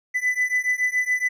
triangle beating tone pair, 1995 / 2002.1 Hz, B6 / B6, +17 / +23 cents, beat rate 7.1 Hz, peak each -21 / -22 dBFS, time 0.14-1.29 s, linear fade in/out 20 ms, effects none

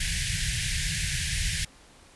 pink band-stop noise, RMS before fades -28 dBFS, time 0-1.65 s, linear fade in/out 5 ms, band 170 to 1600 Hz, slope 96 dB/octave, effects pink hiss -54 dBFS RMS until 2.15 s + resampled to 24000 Hz

